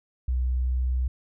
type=tone with pitch glide; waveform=sine; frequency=62.7 to 63.14 Hz; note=B1 to B1; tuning=+27 to +39 cents; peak=-22 dBFS; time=0.28-1.08 s; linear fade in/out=5 ms; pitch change=+12 cents; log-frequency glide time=0.41-0.82 s; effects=none